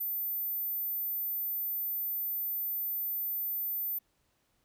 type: tone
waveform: sine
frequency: 14080 Hz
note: A9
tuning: in tune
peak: -31 dBFS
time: 0-3.99 s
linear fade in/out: 10 ms
effects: pink hiss -74 dBFS RMS until 4.64 s